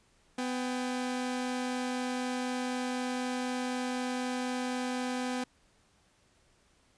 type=tone pair together; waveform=sawtooth; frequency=251 / 797 Hz; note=B3 / G5; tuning=+28 / +28 cents; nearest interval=octave + minor sixth; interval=2000 cents; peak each=-28 / -37 dBFS; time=0.38-5.44 s; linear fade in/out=5 ms; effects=pink hiss -67 dBFS RMS until 6.97 s + resampled to 22050 Hz